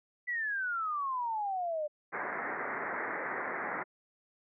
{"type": "exponential sweep", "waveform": "sine", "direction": "down", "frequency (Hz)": [1995, 587.3], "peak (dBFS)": -31, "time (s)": [0.27, 1.88], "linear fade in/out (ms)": 20}
{"type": "low-pass noise", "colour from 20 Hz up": "white", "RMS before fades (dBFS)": -36, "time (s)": [2.12, 3.84], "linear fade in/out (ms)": 20, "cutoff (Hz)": 2100, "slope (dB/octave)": 96}
{"effects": ["high-pass 300 Hz 12 dB/octave"]}